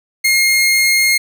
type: tone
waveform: sawtooth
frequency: 2138 Hz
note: C7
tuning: 37 cents sharp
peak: -7 dBFS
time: 0.24-1.18 s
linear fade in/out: 10 ms
effects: none